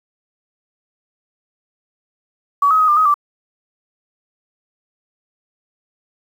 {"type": "tone with pitch steps", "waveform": "sine", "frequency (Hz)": [1136, 1271, 1259, 1195, 1262, 1168], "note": ["C#6", "D#6", "D#6", "D6", "D#6", "D6"], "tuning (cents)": [42, 36, 20, 30, 24, -10], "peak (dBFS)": -10, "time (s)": [2.62, 3.142], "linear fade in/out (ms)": 5, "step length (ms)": 87, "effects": ["7-bit"]}